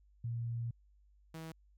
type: tone pair in turn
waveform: sine / sawtooth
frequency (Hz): 117.2 / 161.38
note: A#2 / E3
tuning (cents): +10 / -36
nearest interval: tritone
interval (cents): 554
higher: second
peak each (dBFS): -35 / -40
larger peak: first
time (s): 0.24-0.71 / 1.34-1.52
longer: first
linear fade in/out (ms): 5
effects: added 50 Hz sine -63 dBFS peak until 1.77 s